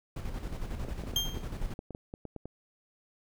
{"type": "noise with tremolo", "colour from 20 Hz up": "brown", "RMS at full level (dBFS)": -35, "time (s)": [0.16, 1.74], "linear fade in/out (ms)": 5, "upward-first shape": "square", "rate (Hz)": 11, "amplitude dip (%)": 45}
{"type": "clicks", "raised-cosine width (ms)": 2, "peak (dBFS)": -27, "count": 12, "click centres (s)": [0.849, 0.885, 1.037, 1.136, 1.373, 1.791, 1.907, 1.949, 2.139, 2.253, 2.363, 2.456]}
{"type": "tone with exponential decay", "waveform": "35% pulse", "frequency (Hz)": 3194, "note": "G7", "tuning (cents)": 32, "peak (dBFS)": -22, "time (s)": [1.16, 1.45], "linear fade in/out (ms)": 2, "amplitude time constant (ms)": 63}
{"effects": []}